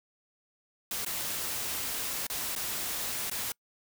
white noise with dropouts, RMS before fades -34 dBFS, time 0.91-3.52 s, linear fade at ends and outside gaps 2 ms, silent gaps 1.049-1.062 / 2.268-2.299 / 2.552-2.561 / 3.299-3.313 s, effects noise-tail reverb RT60 0.1 s tail -26 dB re dry

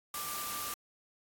sine tone in noise, 1182 Hz, D6, 11 cents sharp, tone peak -41 dBFS, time 0.14-0.74 s, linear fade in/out 2 ms, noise white, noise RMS -39 dBFS, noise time 0.14-0.74 s, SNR -5 dB, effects AAC 64 kbps

